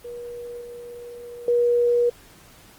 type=tone with level steps; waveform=sine; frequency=480 Hz; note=B4; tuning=49 cents flat; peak=-32 / -35 / -16 dBFS; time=0.04-2.1 s; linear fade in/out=10 ms; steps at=0.61 / 1.48 s; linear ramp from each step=2 ms; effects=pink hiss -50 dBFS RMS until 2.78 s + Opus 24 kbps